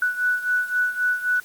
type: beating tone pair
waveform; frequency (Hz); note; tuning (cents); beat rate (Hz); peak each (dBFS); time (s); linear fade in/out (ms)
sine; 1480 / 1483.8; F#6 / F#6; 0 / +4; 3.8; -21 / -25; 0.02-1.4; 2
effects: white hiss -46 dBFS RMS until 1.44 s + Opus 24 kbps